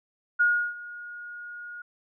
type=tone with ADSR envelope; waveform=sine; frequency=1437 Hz; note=F6; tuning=49 cents sharp; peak=-17 dBFS; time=0.39-1.82 s; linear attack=18 ms; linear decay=330 ms; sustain=-20 dB; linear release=5 ms; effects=none